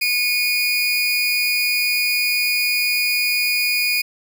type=tone pair together; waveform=30% pulse; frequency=2200 / 2454 Hz; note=C#7 / D#7; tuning=-14 / -25 cents; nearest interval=major second; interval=189 cents; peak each=-23 / -15 dBFS; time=0.01-4.02 s; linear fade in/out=10 ms; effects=none